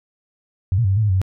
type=tone with pitch steps; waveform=sine; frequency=93.7 / 118.7 / 96.2 / 97.1 / 110.4 / 104.5 / 93.4 / 94.8 Hz; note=F#2 / A#2 / G2 / G2 / A2 / G#2 / F#2 / F#2; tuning=+22 / +32 / -32 / -16 / +6 / +11 / +17 / +43 cents; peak=-14 dBFS; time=0.72-1.216 s; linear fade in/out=0 ms; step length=62 ms; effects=none